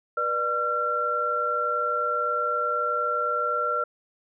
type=tone cluster; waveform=sine; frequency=485.7 / 597 / 1364 Hz; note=B4 / D5 / F6; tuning=-29 / +28 / -41 cents; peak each=-31 / -31 / -24 dBFS; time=0.17-3.84 s; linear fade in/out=5 ms; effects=none